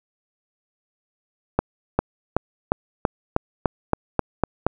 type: accelerating click train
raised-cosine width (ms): 1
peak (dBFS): -3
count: 11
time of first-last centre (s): 1.59-4.666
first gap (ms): 400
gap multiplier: 0.94
effects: none